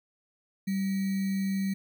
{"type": "tone with sample-and-hold", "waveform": "sine", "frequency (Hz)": 193.8, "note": "G3", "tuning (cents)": -20, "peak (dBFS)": -26, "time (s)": [0.67, 1.74], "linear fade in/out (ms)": 10, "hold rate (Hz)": 2100, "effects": []}